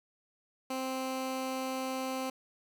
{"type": "tone", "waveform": "15% pulse", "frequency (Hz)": 261.6, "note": "C4", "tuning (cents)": 0, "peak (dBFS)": -27, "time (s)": [0.7, 2.3], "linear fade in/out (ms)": 5, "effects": []}